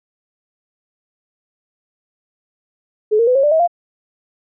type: tone with pitch steps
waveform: sine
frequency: 427.3 / 463.3 / 502.3 / 544.6 / 590.5 / 640.2 / 694.2 Hz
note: G#4 / A#4 / B4 / C#5 / D5 / D#5 / F5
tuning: +49 / -11 / +29 / -31 / +9 / +49 / -11 cents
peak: -10 dBFS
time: 3.11-3.677 s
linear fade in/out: 20 ms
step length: 81 ms
effects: none

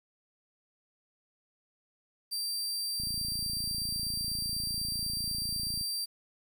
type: tone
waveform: sawtooth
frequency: 4699 Hz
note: D8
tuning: in tune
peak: -29 dBFS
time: 2.31-6.06 s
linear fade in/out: 20 ms
type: click train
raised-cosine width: 5 ms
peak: -31 dBFS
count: 80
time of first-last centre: 3-5.811 s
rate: 28.1 Hz
effects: 10-bit

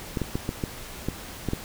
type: clicks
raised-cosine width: 3 ms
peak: -13 dBFS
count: 8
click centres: 0.172 / 0.217 / 0.355 / 0.491 / 0.638 / 1.086 / 1.487 / 1.534 s
effects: pink hiss -40 dBFS RMS until 1.64 s

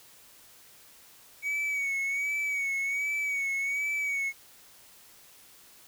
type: tone with vibrato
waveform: triangle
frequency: 2248 Hz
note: C#7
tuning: 24 cents sharp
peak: -26 dBFS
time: 1.42-4.33 s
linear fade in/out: 50 ms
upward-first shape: sine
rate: 1.3 Hz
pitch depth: 49 cents each way
effects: white hiss -55 dBFS RMS until 5.87 s

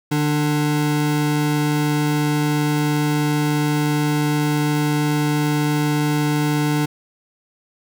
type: tone pair together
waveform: square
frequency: 149.5 / 296.2 Hz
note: D3 / D4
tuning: +31 / +15 cents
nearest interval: octave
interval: 1184 cents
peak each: -20 / -21 dBFS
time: 0.11-6.86 s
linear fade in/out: 10 ms
effects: none

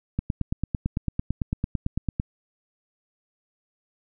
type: click train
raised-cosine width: 5 ms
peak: -12 dBFS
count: 19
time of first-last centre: 0.19-2.199 s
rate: 8.96 Hz
effects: none

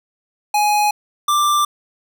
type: tone pair in turn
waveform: square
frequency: 835 / 1180.9 Hz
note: G#5 / D6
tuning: +9 / +9 cents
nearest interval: tritone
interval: 600 cents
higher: second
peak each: -14 dBFS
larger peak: neither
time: 0.54-0.91 / 1.28-1.65 s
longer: neither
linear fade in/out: 5 ms
effects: none

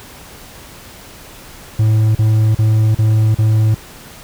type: tone bursts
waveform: triangle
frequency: 109.1 Hz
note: A2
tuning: 14 cents flat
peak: -7 dBFS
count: 5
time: 1.79-3.746 s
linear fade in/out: 5 ms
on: 360 ms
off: 39 ms
effects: pink hiss -37 dBFS RMS until 4.23 s

